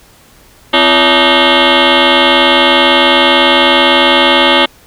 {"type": "tone with frequency modulation", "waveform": "sine", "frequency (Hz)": 1252, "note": "D#6", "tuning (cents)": 10, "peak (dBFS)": -4, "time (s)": [0.73, 4.66], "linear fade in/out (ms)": 10, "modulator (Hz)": 303, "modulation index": 7.7, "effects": ["tanh soft clip ceiling 0 dBFS", "pink hiss -43 dBFS RMS until 4.86 s"]}